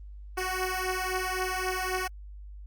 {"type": "beating tone pair", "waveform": "10% pulse", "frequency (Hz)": [369.5, 373.3], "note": ["F#4", "F#4"], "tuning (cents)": [-2, 15], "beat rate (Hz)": 3.8, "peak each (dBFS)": [-23, -24], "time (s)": [0.37, 2.08], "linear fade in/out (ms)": 10, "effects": ["added 50 Hz sine -41 dBFS peak until 2.66 s", "Opus 32 kbps"]}